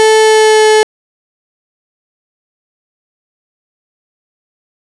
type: tone with pitch glide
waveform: 35% pulse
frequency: 437.1 to 431.6 Hz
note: A4 to A4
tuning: -11 to -33 cents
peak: -3 dBFS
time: 0-0.83 s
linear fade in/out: 0 ms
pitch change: -22 cents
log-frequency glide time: 0.2-0.67 s
effects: resampled to 24000 Hz + 7-bit